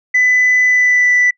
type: tone with pitch glide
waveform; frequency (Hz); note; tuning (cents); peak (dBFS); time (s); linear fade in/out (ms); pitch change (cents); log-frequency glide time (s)
sine; 2000 to 1979.3; B6 to B6; +21 to +3; -7; 0.14-1.31; 10; -18; 0.66-1.1
effects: noise-tail reverb RT60 0.1 s tail -25 dB re dry + tanh soft clip ceiling -6 dBFS